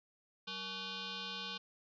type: tone with frequency modulation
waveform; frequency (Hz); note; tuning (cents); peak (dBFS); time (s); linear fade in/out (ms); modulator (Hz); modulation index
sine; 190.6; G3; -48; -40; 0.47-1.58; 10; 660; 6.4
effects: none